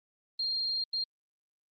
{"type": "tone bursts at uneven times", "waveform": "sine", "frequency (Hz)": 4208, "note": "C8", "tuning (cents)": 9, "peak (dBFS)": -29, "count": 2, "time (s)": [[0.39, 0.84], [0.93, 1.04]], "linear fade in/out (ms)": 5, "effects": ["Opus 24 kbps"]}